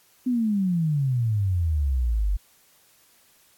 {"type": "exponential sweep", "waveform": "sine", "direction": "down", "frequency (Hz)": [257.7, 46.29], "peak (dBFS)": -20, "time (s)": [0.26, 2.37], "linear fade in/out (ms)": 10, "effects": ["white hiss -59 dBFS RMS until 3.57 s", "AAC 64 kbps"]}